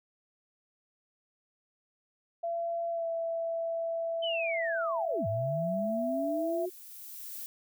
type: tone with pitch glide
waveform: sine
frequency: 677 to 664.2 Hz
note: E5 to E5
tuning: +46 to +13 cents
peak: -30 dBFS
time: 2.43-6.66 s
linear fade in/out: 10 ms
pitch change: -33 cents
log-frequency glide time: 2.9-3.06 s
type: linear two-way sweep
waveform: sine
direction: down then up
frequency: 3100 to 98.4 to 369.9 Hz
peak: -32 dBFS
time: 4.22-6.7 s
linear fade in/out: 20 ms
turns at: 5.27 s
type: noise with exponential growth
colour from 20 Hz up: violet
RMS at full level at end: -40 dBFS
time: 4.6-7.46 s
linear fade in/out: 0 ms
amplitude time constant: 620 ms
effects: none